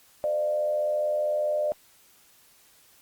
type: tone with frequency modulation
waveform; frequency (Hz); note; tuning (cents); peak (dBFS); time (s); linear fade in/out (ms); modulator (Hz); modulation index
sine; 601; D5; +40; -23; 0.24-1.72; 0; 84.7; 0.46
effects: white hiss -58 dBFS RMS until 3.01 s + Opus 48 kbps